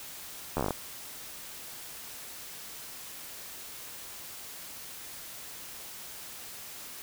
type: slowing click train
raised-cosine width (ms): 1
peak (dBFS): -15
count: 9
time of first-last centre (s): 0.57-0.707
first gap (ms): 12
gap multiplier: 1.1
effects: white hiss -44 dBFS RMS until 7.02 s